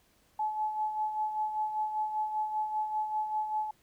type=tone with tremolo; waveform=sine; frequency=858 Hz; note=A5; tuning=44 cents flat; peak=-27 dBFS; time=0.39-3.71 s; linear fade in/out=5 ms; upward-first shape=sine; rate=5.1 Hz; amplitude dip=55%; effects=pink hiss -67 dBFS RMS until 3.82 s